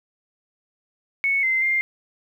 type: tone with pitch steps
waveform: sine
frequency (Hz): 2210 / 2072 / 2107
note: C#7 / C7 / C7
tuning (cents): -6 / -17 / +12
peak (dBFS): -18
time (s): 1.24-1.81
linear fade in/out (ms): 0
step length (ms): 190
effects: 9-bit